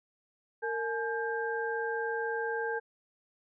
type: tone cluster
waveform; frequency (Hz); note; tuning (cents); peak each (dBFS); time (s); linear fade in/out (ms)
sine; 458.5 / 852 / 1591; A#4 / G#5 / G6; -29 / +44 / +25; -33 / -37 / -35; 0.62-2.8; 20
effects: none